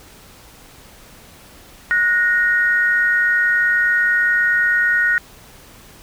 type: tone pair together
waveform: sine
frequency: 1458.4 / 1864.7 Hz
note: F#6 / A#6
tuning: -25 / 0 cents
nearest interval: major third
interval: 425 cents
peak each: -16 dBFS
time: 1.91-5.18 s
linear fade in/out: 0 ms
effects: pink hiss -44 dBFS RMS until 6.02 s